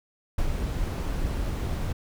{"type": "noise with ADSR envelope", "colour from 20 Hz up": "brown", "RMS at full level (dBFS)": -25, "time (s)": [0.38, 1.93], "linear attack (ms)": 6, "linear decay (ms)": 78, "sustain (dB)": -3, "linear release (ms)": 12, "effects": []}